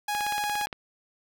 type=tone; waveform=sawtooth; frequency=830 Hz; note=G#5; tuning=1 cent flat; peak=-23 dBFS; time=0.08-0.66 s; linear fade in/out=5 ms
type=click train; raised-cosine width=0.3 ms; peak=-19 dBFS; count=11; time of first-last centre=0.15-0.728 s; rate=17.3 Hz
effects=none